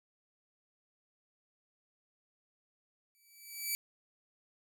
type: tone with exponential growth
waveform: 5% pulse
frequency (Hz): 2306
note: D7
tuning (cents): -32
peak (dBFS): -21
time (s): 3.15-3.75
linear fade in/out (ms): 0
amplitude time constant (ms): 130
effects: none